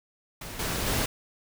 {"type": "noise with level steps", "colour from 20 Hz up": "pink", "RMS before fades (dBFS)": [-39, -30, -27], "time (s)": [0.41, 1.06], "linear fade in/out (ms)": 5, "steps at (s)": [0.59, 0.86], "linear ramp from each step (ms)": 5, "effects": []}